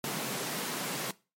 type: high-pass noise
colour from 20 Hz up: pink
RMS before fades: -35 dBFS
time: 0.04-1.11 s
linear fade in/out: 2 ms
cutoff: 130 Hz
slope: 96 dB/octave
effects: noise-tail reverb RT60 0.3 s tail -20 dB re dry + MP3 64 kbps